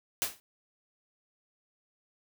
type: noise with exponential decay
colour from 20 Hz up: white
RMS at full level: -26 dBFS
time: 0.22-0.4 s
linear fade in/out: 0 ms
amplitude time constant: 38 ms
effects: none